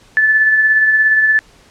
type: tone with tremolo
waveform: sine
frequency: 1744 Hz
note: A6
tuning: 16 cents flat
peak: -7 dBFS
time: 0.17-1.39 s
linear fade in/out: 0 ms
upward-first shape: sine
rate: 17 Hz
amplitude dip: 35%
effects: pink hiss -47 dBFS RMS until 1.7 s + low-pass 8000 Hz 12 dB/octave